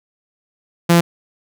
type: tone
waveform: sawtooth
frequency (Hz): 170.7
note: F3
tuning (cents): -39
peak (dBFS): -5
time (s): 0.89-1.01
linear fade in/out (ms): 10
effects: none